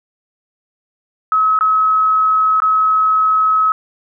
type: tone with dropouts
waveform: sine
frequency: 1283 Hz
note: E6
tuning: 47 cents flat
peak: -10 dBFS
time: 1.32-3.72 s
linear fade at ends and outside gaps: 1 ms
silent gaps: 1.59-1.609 / 2.602-2.62 s
effects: none